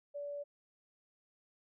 sine tone, 576 Hz, D5, 34 cents flat, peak -39 dBFS, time 0.14-0.44 s, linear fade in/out 20 ms, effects none

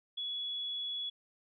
sine tone, 3385 Hz, G#7, 32 cents sharp, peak -35 dBFS, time 0.17-1.1 s, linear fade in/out 10 ms, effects none

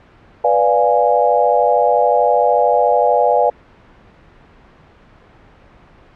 sine chord, B diminished seventh, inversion none, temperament equal, 493.9 / 587.3 / 698.5 / 830.6 Hz, B4 / D5 / F5 / Ab5, 0 / 0 / 0 / 0 cents, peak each -16 dBFS, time 0.44-3.5 s, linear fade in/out 5 ms, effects pink hiss -46 dBFS RMS until 6.15 s + low-pass 2000 Hz 12 dB/octave

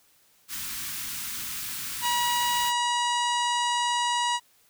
white band-stop noise, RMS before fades -34 dBFS, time 0.48-2.73 s, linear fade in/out 50 ms, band 280 to 1100 Hz, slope 24 dB/octave
harmonic tone, 963 Hz, B5, 44 cents flat, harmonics 1 / 2 / 3 / 4 / 5 / 6 / 7 / 8 / 9 / 10, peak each -25 / -33 / -31 / -35 / -40 / -42 / -39 / -40 / -42 / -47 dBFS, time 2.01-4.4 s, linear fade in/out 50 ms
effects white hiss -62 dBFS RMS until 4.69 s

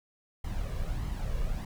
brown noise with flanger, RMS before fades -32 dBFS, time 0.44-1.65 s, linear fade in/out 5 ms, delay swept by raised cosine 0.97 to 1.8 ms, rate 1.6 Hz, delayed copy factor +0.55, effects none

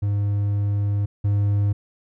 triangle tone pair in turn, 101.8 / 101.8 Hz, G#2 / G#2, -34 / -34 cents, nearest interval unison, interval 0 cents, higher neither, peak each -17 / -15 dBFS, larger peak second, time 0.02-1.06 / 1.24-1.73 s, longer first, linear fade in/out 10 ms, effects none

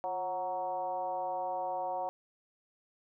sine tone with frequency modulation, 737 Hz, F#5, 7 cents flat, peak -32 dBFS, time 0.04-2.09 s, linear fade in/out 0 ms, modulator 192 Hz, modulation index 1.1, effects none

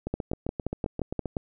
two click trains, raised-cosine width 2 ms, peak -17 / -14 dBFS, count 10 / 8, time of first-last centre 0.07-1.257 / 0.14-1.368 s, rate 7.58 / 5.7 Hz, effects none

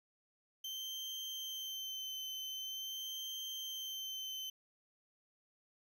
35% pulse tone with vibrato, 3105 Hz, G7, 17 cents flat, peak -39 dBFS, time 0.64-4.5 s, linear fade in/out 5 ms, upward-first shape sine, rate 0.45 Hz, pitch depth 19 cents each way, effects none

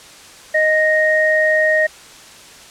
sine tone pair together, 622.3 / 1864.7 Hz, D#5 / A#6, 0 / 0 cents, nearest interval octave + perfect fifth, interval 1900 cents, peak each -15 / -14 dBFS, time 0.54-1.87 s, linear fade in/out 10 ms, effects white hiss -40 dBFS RMS until 2.7 s + low-pass 8000 Hz 12 dB/octave

